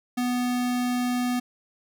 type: tone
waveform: square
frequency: 246.9 Hz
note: B3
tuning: in tune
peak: -24 dBFS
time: 0.17-1.4 s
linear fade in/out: 10 ms
effects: none